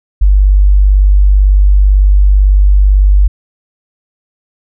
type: tone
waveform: sine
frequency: 49 Hz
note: G1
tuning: in tune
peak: -3 dBFS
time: 0.21-3.28 s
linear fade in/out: 10 ms
effects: none